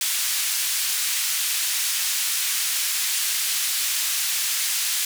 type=band-pass noise; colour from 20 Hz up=white; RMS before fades=-24 dBFS; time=0.01-5.05 s; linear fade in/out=2 ms; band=2000 to 12000 Hz; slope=12 dB/octave; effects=none